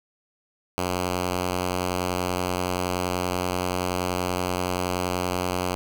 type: tone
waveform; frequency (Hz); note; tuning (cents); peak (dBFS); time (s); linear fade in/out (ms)
5% pulse; 90.5; F#2; -38; -13; 0.78-5.75; 0
effects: none